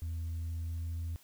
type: tone with pitch glide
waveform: sine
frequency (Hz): 82.41 to 83.32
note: E2 to E2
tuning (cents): 0 to +19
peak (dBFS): -32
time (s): 0.02-1.16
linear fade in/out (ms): 0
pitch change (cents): +19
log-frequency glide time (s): 0.22-1.05
effects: tanh soft clip ceiling -33 dBFS + white hiss -62 dBFS RMS until 1.23 s